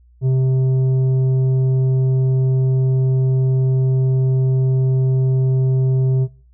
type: tone with tanh clipping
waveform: sine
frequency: 130.81 Hz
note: C3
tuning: in tune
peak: -14 dBFS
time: 0.21-6.28 s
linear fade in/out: 50 ms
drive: 7 dB
effects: noise-tail reverb RT60 0.4 s tail -21 dB re dry + added 60 Hz sine -47 dBFS peak until 6.53 s